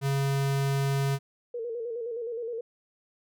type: tone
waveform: square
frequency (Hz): 138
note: C#3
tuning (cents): -7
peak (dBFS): -25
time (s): 0.01-1.19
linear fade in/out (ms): 50
type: tone with vibrato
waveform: sine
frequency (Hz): 466.2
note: A#4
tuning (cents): 0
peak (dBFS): -31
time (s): 1.54-2.61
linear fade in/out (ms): 5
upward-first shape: square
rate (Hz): 9.6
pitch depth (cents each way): 57
effects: none